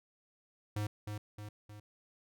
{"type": "tone with echo", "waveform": "square", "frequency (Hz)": 104.8, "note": "G#2", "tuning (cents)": 16, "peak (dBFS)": -34, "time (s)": [0.76, 0.87], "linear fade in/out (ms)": 5, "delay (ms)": 310, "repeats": 3, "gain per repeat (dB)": -5, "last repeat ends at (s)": 1.8, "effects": []}